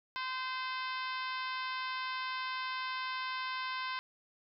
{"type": "harmonic tone", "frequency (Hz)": 516, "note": "C5", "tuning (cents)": -24, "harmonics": [2, 3, 4, 5, 6, 7, 8, 9, 10], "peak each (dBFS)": [-38, -42, -44, -46, -48, -49, -50, -51, -52], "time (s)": [0.16, 3.99], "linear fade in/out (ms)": 0, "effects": []}